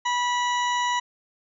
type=harmonic tone; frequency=977 Hz; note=B5; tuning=19 cents flat; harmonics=1 / 2 / 3 / 4 / 6 / 7; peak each=-23 / -29 / -33 / -35 / -39 / -40 dBFS; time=0.05-1 s; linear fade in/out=10 ms; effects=none